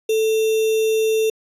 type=tone with sample-and-hold; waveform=sine; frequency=440 Hz; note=A4; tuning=in tune; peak=-15 dBFS; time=0.09-1.3 s; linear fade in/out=5 ms; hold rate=3150 Hz; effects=resampled to 32000 Hz